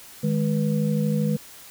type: tone cluster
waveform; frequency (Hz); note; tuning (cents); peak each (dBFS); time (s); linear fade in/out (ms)
sine; 155.7 / 208.3 / 488; D#3 / G#3 / B4; +2 / +5 / -21; -23 / -23 / -30; 0.23-1.37; 10
effects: white hiss -45 dBFS RMS until 1.7 s